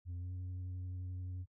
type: tone with pitch glide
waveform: sine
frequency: 88.2 to 91.15 Hz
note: F2 to F#2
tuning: +18 to -25 cents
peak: -37 dBFS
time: 0.05-1.46 s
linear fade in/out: 50 ms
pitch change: +57 cents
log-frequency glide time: 0.17-0.29 s
effects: noise-tail reverb RT60 0.1 s tail -20 dB re dry + tanh soft clip ceiling -39 dBFS